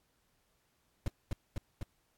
brown noise with echo, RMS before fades -31 dBFS, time 1.06-1.08 s, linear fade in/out 2 ms, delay 250 ms, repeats 3, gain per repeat -2 dB, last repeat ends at 1.83 s, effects pink hiss -75 dBFS RMS until 2.17 s + AAC 64 kbps

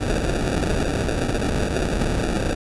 pink noise with sample-and-hold, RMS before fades -22 dBFS, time 0-2.55 s, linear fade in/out 20 ms, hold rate 1050 Hz, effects resampled to 24000 Hz

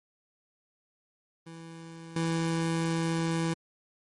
25% pulse tone with level steps, 164.81 Hz, E3, in tune, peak -39 / -23 dBFS, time 1.46-3.54 s, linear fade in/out 10 ms, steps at 2.16 s, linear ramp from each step 2 ms, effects MP3 48 kbps

